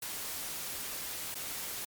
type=noise with dropouts; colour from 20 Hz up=white; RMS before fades=-39 dBFS; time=0.02-1.85 s; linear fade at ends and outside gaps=5 ms; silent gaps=1.345-1.353 s; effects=MP3 96 kbps